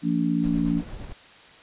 harmonic tone, 57.2 Hz, A#1, 32 cents flat, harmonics 3 / 4 / 5, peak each -25 / -26 / -24 dBFS, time 0.02-0.83 s, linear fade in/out 50 ms
brown noise with tremolo, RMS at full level -34 dBFS, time 0.43-1.13 s, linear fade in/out 10 ms, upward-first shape sine, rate 8.8 Hz, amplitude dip 45%
effects white hiss -49 dBFS RMS until 1.62 s + resampled to 8000 Hz

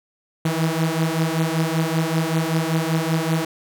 sawtooth beating tone pair, 159.1 / 164.3 Hz, D#3 / E3, +39 / -5 cents, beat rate 5.2 Hz, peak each -18 dBFS, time 0.45-3.45 s, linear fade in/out 5 ms, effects none

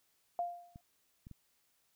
sine tone with exponential decay, 698.5 Hz, F5, in tune, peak -30 dBFS, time 0.39-0.81 s, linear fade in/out 1 ms, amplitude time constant 90 ms
clicks, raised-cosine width 5 ms, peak -38 dBFS, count 3, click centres 0.759 / 1.269 / 1.313 s
effects white hiss -75 dBFS RMS until 1.95 s

